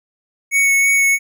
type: tone with vibrato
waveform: square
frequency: 2217 Hz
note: C#7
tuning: in tune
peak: -12 dBFS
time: 0.51-1.19 s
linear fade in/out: 50 ms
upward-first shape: sine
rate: 3.1 Hz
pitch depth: 11 cents each way
effects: none